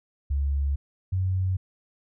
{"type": "tone pair in turn", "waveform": "sine", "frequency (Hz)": [70, 93.44], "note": ["C#2", "F#2"], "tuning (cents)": [18, 18], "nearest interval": "perfect fourth", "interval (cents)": 500, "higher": "second", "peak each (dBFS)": -22, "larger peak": "neither", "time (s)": [[0.3, 0.76], [1.12, 1.57]], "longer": "first", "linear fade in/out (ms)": 10, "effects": []}